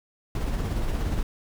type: noise with tremolo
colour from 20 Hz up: brown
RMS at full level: -25 dBFS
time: 0.35-1.23 s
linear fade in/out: 2 ms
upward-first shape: sine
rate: 17 Hz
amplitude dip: 35%
effects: none